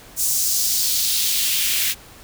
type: noise with high-pass filter sweep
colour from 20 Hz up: white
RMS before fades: -20 dBFS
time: 0.16-1.95 s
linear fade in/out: 50 ms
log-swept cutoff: 6900 to 2300 Hz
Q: 1.7
effects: pink hiss -44 dBFS RMS until 2.23 s